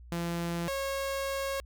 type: tone pair in turn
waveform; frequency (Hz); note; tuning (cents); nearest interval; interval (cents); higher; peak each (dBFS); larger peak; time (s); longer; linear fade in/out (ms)
sawtooth; 170.6 / 546.3; F3 / C#5; -40 / -25; octave + minor sixth; 2015; second; -27; neither; 0.12-0.68 / 0.68-1.6; second; 0
effects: added 60 Hz sine -47 dBFS peak until 1.65 s